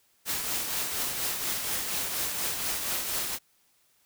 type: noise with tremolo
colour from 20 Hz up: white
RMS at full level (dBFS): -29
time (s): 0.25-3.39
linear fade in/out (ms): 50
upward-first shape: triangle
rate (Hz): 4.2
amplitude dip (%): 45
effects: white hiss -67 dBFS RMS until 4.05 s